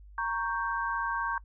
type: chord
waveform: sine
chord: G diminished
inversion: first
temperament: equal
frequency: 932.3 / 1108.7 / 1568 Hz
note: Bb5 / Db6 / G6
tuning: 0 / 0 / 0 cents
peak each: -33 dBFS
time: 0.18-1.38 s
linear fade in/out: 2 ms
effects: noise-tail reverb RT60 0.1 s tail -24 dB re dry + added 50 Hz sine -48 dBFS peak until 1.44 s